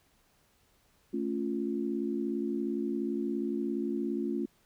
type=chord; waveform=sine; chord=A augmented; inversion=none; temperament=equal; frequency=220 / 277.2 / 349.2 Hz; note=A3 / C#4 / E#4; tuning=0 / 0 / 0 cents; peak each=-34 dBFS; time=1.13-4.46 s; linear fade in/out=10 ms; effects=pink hiss -68 dBFS RMS until 4.65 s